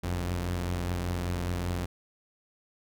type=tone pair together; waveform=sawtooth; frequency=46.79 / 88.5 Hz; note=F#1 / F2; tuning=+20 / +23 cents; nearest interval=major seventh; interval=1103 cents; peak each=-32 / -26 dBFS; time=0.03-1.86 s; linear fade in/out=10 ms; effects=none